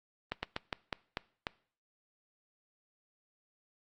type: slowing click train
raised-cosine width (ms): 0.3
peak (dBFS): -17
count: 7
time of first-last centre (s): 0.32-1.469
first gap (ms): 110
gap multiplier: 1.22
effects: noise-tail reverb RT60 0.5 s tail -22 dB re dry + Opus 32 kbps